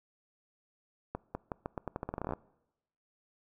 accelerating click train, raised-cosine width 1 ms, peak -21 dBFS, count 18, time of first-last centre 1.15-2.335 s, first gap 200 ms, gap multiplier 0.84, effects noise-tail reverb RT60 0.9 s tail -23 dB re dry

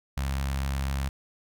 sawtooth tone with notch filter, 68 Hz, C#2, 33 cents flat, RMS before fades -29 dBFS, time 0.17-1.09 s, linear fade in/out 5 ms, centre 380 Hz, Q 0.61, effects none

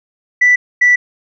sine tone pair in turn, 1975.5 / 1966.1 Hz, B6 / B6, 0 / -8 cents, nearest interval unison, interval 8 cents, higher first, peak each -5 dBFS, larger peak neither, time 0.41-0.56 / 0.81-0.96 s, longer neither, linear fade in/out 10 ms, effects tanh soft clip ceiling -3 dBFS

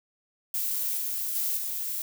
violet noise with level steps, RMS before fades -29 / -31 / -28 / -32 dBFS, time 0.54-2.02 s, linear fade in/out 2 ms, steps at 0.97 / 1.35 / 1.57 s, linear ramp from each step 2 ms, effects none

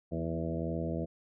harmonic tone with a mistuned harmonic, 82.4 Hz, E2, in tune, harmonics 1 / 2 / 3 / 4 / 5 / 6 / 7 / 8, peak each -39 / -36 / -40 / -39 / -45 / -41 / -43 / -42 dBFS, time 0.11-1.06 s, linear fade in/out 20 ms, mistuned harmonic 3, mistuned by -42 cents, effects none

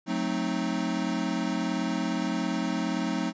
square chord, F# diminished seventh, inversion none, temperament equal with one note detuned, 182.56 / 220 / 261.6 / 311.1 Hz, F#3 / A3 / C4 / Eb4, -23 / 0 / 0 / 0 cents, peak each -33 dBFS, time 0.06-3.33 s, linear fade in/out 50 ms, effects resampled to 16000 Hz

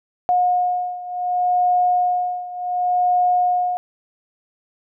sine beating tone pair, 720 / 720.68 Hz, F#5 / F#5, -47 / -46 cents, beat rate 0.68 Hz, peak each -18 / -21 dBFS, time 0.29-3.77 s, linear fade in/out 0 ms, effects none

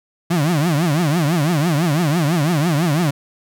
35% pulse tone with vibrato, 159.1 Hz, D#3, 39 cents sharp, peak -13 dBFS, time 0.3-3.11 s, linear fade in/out 10 ms, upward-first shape triangle, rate 6 Hz, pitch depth 260 cents each way, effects none

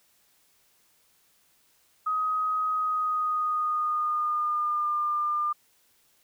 sine tone with pitch glide, 1259 to 1200.1 Hz, D#6 to D6, +20 to +37 cents, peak -24 dBFS, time 2.06-5.53 s, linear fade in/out 10 ms, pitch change -83 cents, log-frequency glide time 2.7-4.96 s, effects white hiss -65 dBFS RMS until 6.23 s

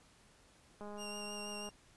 click train, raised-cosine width 1 ms, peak -35 dBFS, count 183, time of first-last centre 0.81-1.689 s, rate 207 Hz
20% pulse tone with vibrato, 2794 Hz, F7, in tune, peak -39 dBFS, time 0.97-1.71 s, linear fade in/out 50 ms, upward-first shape sine, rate 6.2 Hz, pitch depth 18 cents each way
effects pink hiss -65 dBFS RMS until 1.96 s + resampled to 24000 Hz

